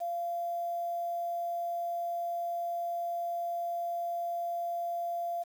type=tone with quantisation; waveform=sine; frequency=690 Hz; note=F5; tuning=21 cents flat; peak=-31 dBFS; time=0-5.44 s; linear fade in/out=20 ms; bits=9; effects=none